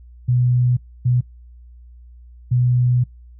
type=tone bursts at uneven times; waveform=sine; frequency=123.8 Hz; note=B2; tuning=5 cents sharp; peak=-13 dBFS; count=3; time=0.28-0.77 / 1.05-1.21 / 2.51-3.04 s; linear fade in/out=10 ms; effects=noise-tail reverb RT60 0.2 s tail -25 dB re dry + added 60 Hz sine -40 dBFS peak until 3.39 s